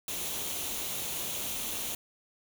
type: noise with comb filter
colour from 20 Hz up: white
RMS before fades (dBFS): -35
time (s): 0.08-1.95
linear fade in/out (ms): 2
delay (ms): 0.3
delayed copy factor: +0.5
effects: none